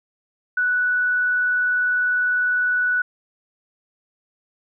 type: tone with vibrato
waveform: sine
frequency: 1480 Hz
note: F#6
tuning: in tune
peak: -17 dBFS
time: 0.57-3.02 s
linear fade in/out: 5 ms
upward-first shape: sine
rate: 20 Hz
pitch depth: 13 cents each way
effects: none